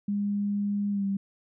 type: tone with pitch glide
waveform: sine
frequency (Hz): 203.4 to 196.93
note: G#3 to G3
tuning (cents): -36 to +8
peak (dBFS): -25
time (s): 0.08-1.17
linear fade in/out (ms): 5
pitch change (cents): -56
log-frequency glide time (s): 0.91-1.05
effects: none